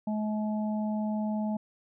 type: harmonic tone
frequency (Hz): 213.6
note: G#3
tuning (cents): +49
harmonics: 1 / 3 / 4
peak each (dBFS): -28 / -38 / -40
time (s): 0.07-1.57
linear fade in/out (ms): 5
effects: none